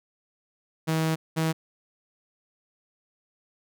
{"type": "tone pair in turn", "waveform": "sawtooth", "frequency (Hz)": [160, 160.71], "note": ["D#3", "E3"], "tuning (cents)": [49, -44], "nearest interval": "unison", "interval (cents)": 7, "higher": "second", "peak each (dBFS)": -19, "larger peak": "neither", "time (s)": [[0.87, 1.16], [1.36, 1.53]], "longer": "first", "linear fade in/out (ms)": 20, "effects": []}